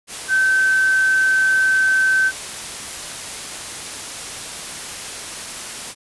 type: tone in noise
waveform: sine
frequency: 1540 Hz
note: G6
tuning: 31 cents flat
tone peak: -13 dBFS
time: 0.28-2.32 s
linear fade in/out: 50 ms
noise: white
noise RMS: -30 dBFS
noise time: 0.07-5.95 s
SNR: +14 dB
effects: resampled to 24000 Hz